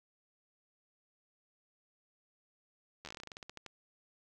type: slowing click train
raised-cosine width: 0.2 ms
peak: -28 dBFS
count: 17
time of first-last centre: 3.05-3.663 s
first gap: 11 ms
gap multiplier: 1.15
effects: none